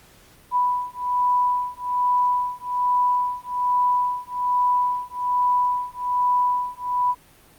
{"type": "beating tone pair", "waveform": "sine", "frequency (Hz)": [987.8, 989], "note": ["B5", "B5"], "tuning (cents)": [0, 2], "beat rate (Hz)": 1.2, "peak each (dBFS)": -22, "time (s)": [0.51, 7.15], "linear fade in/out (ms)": 50, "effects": ["pink hiss -52 dBFS RMS until 7.58 s", "Opus 48 kbps"]}